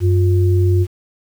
sine tone pair together, 94.38 / 354.6 Hz, F#2 / F4, +35 / +26 cents, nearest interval octave + major seventh, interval 2291 cents, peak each -11 / -19 dBFS, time 0-0.87 s, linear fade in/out 50 ms, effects 7-bit

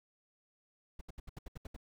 brown noise bursts, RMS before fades -44 dBFS, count 9, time 0.99-1.764 s, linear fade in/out 5 ms, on 22 ms, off 72 ms, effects none

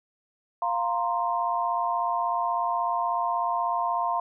sine chord, F suspended fourth, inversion none, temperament just, 698.5 / 931.3 / 1047.7 Hz, F5 / Bb5 / C6, 0 / -2 / +2 cents, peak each -28 dBFS, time 0.62-4.2 s, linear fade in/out 2 ms, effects none

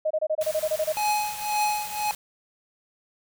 sine tone bursts, 622.3 Hz, D#5, in tune, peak -21 dBFS, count 11, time 0.05-0.926 s, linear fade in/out 10 ms, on 56 ms, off 26 ms
white band-stop noise, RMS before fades -37 dBFS, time 0.41-2.15 s, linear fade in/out 2 ms, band 210 to 450 Hz, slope 96 dB/octave
square tone with tremolo, 841 Hz, G#5, 22 cents sharp, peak -21 dBFS, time 0.97-2.11 s, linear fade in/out 0 ms, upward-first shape triangle, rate 1.9 Hz, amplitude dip 90%
effects none

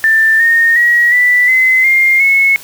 sine tone with pitch steps, 1779 / 1841.7 / 1906.7 / 1973.9 / 2044 / 2116 / 2190 Hz, A6 / A#6 / A#6 / B6 / C7 / C7 / C#7, +19 / -21 / +39 / -1 / -41 / +19 / -22 cents, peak -6 dBFS, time 0.04-2.56 s, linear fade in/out 0 ms, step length 360 ms, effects white hiss -34 dBFS RMS until 2.63 s

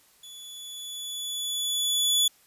sawtooth tone with level ramp, 3435 Hz, A7, 42 cents flat, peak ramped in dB -40 to -16 dBFS, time 0.23-2.28 s, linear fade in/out 5 ms, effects white hiss -60 dBFS RMS until 2.46 s + resampled to 32000 Hz

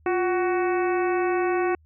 harmonic tone with a mistuned harmonic, 372.9 Hz, F#4, 14 cents sharp, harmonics 1 / 2 / 3 / 4 / 5 / 6 / 7, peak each -22 / -28 / -32 / -34 / -36 / -38 / -39 dBFS, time 0.06-1.75 s, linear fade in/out 2 ms, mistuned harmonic 1, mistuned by -88 cents, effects added 78 Hz sine -54 dBFS peak until 1.85 s

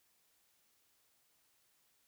silence, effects white hiss -74 dBFS RMS until 2.07 s

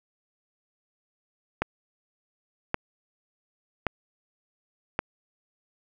click train, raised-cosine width 0.5 ms, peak -9 dBFS, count 4, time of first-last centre 1.62-4.991 s, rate 0.89 Hz, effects none

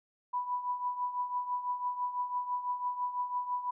sine tone with tremolo, 987.8 Hz, B5, in tune, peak -28 dBFS, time 0.33-3.71 s, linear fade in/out 10 ms, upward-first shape triangle, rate 6 Hz, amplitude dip 75%, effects none

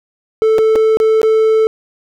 triangle tone with dropouts, 440 Hz, A4, in tune, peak -6 dBFS, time 0.42-1.67 s, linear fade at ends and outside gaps 0 ms, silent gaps 0.583-0.588 / 0.755-0.759 / 0.971-1.001 / 1.216-1.231 s, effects none

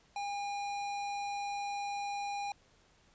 sine tone with hard clipping, 810 Hz, G#5, 43 cents flat, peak -37 dBFS, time 0.16-2.52 s, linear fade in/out 2 ms, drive 17 dB, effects pink hiss -66 dBFS RMS until 3.14 s + resampled to 16000 Hz

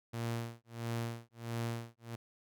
sawtooth tone with tremolo, 116.54 Hz, A#2, in tune, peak -30 dBFS, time 0.13-2.16 s, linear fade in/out 10 ms, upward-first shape sine, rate 1.5 Hz, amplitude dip 100%, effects none

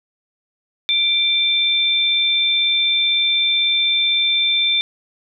sine tone pair together, 2349 / 3562 Hz, D7 / A7, 0 / +21 cents, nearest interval perfect fifth, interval 721 cents, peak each -21 / -15 dBFS, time 0.89-4.81 s, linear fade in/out 0 ms, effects none

